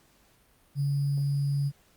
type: tone with sample-and-hold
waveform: sine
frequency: 141.2 Hz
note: C#3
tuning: 32 cents sharp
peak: -24 dBFS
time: 0.75-1.72 s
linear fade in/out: 50 ms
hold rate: 4900 Hz
effects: pink hiss -63 dBFS RMS until 1.96 s + Opus 48 kbps